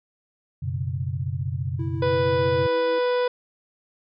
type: chord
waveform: sine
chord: F# suspended fourth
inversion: none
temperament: equal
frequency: 92.5 / 123.47 / 138.59 Hz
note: F#2 / B2 / C#3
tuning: 0 / 0 / 0 cents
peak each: -29 dBFS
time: 0.62-2.67 s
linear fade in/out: 10 ms
type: tone with tremolo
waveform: triangle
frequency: 328.3 Hz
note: E4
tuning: 7 cents flat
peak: -29 dBFS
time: 1.79-2.99 s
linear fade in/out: 5 ms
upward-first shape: sine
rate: 6.4 Hz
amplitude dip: 30%
type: harmonic tone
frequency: 493.9 Hz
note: B4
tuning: in tune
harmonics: 1 / 2 / 3 / 4 / 5 / 6 / 7 / 8 / 9 / 10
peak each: -20 / -29 / -34 / -40 / -41 / -47 / -39 / -50 / -50 / -45 dBFS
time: 2.02-3.28 s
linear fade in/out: 5 ms
effects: none